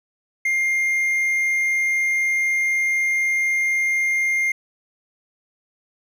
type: tone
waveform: triangle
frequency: 2114 Hz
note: C7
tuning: 17 cents sharp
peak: -16 dBFS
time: 0.45-4.52 s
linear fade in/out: 5 ms
effects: none